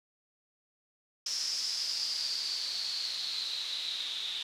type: noise with low-pass filter sweep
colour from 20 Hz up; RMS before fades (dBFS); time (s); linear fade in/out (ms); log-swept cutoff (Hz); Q
blue; -35; 1.26-4.43; 5; 5400 to 3600; 9.6
effects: none